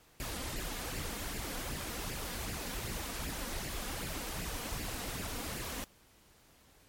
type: noise with flanger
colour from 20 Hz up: pink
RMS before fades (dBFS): -39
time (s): 0.2-5.84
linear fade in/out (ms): 0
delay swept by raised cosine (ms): 0.4 to 4.2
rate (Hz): 2.6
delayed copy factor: +0.6
effects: pink hiss -63 dBFS RMS until 6.88 s + MP3 64 kbps